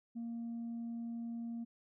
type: tone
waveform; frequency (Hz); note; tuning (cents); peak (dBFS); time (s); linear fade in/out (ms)
sine; 232.8; A#3; -2; -37; 0.15-1.65; 20
effects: tanh soft clip ceiling -37 dBFS